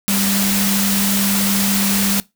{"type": "tone in noise", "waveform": "sine", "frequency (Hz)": 198.2, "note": "G3", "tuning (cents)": 19, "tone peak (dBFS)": -18, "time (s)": [0.08, 2.2], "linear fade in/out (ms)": 0, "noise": "white", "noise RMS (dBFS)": -19, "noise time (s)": [0.08, 2.2], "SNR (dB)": -2, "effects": ["noise-tail reverb RT60 0.2 s tail -21 dB re dry"]}